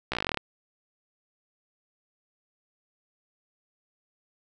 slowing click train, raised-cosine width 0.3 ms, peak -12 dBFS, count 13, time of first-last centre 0.12-0.373 s, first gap 15 ms, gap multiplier 1.06, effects none

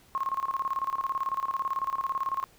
sine tone with tremolo, 1077 Hz, C6, 50 cents sharp, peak -25 dBFS, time 0.15-2.44 s, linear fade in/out 0 ms, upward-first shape square, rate 18 Hz, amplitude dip 80%, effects pink hiss -59 dBFS RMS until 2.58 s

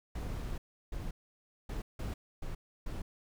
brown noise bursts at uneven times, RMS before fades -38 dBFS, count 6, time 0.15-0.58 / 0.92-1.11 / 1.69-1.82 / 1.99-2.14 / 2.42-2.55 / 2.86-3.02 s, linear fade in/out 5 ms, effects none

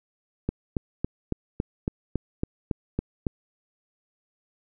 click train, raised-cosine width 3 ms, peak -12 dBFS, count 11, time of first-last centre 0.49-3.268 s, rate 3.6 Hz, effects none

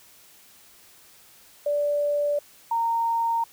sine tone pair in turn, 583 / 922.2 Hz, D5 / A#5, -13 / -19 cents, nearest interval minor sixth, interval 794 cents, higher second, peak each -21 / -21 dBFS, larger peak neither, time 1.66-2.39 / 2.71-3.44 s, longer neither, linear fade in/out 5 ms, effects white hiss -53 dBFS RMS until 3.52 s

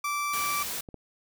30% pulse tone, 1166 Hz, D6, 13 cents flat, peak -25 dBFS, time 0.04-0.63 s, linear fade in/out 5 ms
white noise, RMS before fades -34 dBFS, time 0.33-0.81 s, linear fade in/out 5 ms
clicks, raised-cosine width 2 ms, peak -29 dBFS, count 2, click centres 0.888 / 0.943 s
effects none

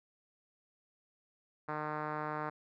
5% pulse tone with low-pass filter, 152.1 Hz, D#3, 39 cents flat, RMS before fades -38 dBFS, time 1.68-2.5 s, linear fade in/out 10 ms, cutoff 1300 Hz, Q 1.4, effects none

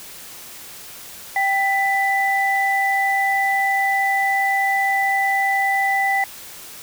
sine tone pair together, 784 / 1987.6 Hz, G5 / B6, 0 / +11 cents, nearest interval octave + major third, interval 1611 cents, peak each -19 / -19 dBFS, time 1.36-6.24 s, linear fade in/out 2 ms, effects white hiss -38 dBFS RMS until 6.82 s

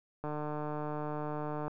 click train, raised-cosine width 1 ms, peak -24 dBFS, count 217, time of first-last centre 0.24-1.68 s, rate 150 Hz, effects none

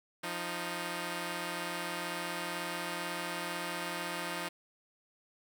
5% pulse tone pair together, 174.6 / 311.1 Hz, F3 / D#4, 0 / 0 cents, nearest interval minor seventh, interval 1000 cents, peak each -27 dBFS, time 0.23-4.49 s, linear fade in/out 10 ms, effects none

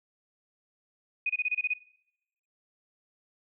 sine tone bursts, 2489 Hz, D#7, in tune, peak -25 dBFS, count 8, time 1.26-1.737 s, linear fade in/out 5 ms, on 36 ms, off 27 ms, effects noise-tail reverb RT60 0.8 s tail -22 dB re dry

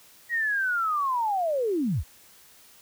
sine linear sweep, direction down, 1913 to 43.78 Hz, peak -23 dBFS, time 0.29-2.04 s, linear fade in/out 50 ms, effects white hiss -54 dBFS RMS until 2.81 s

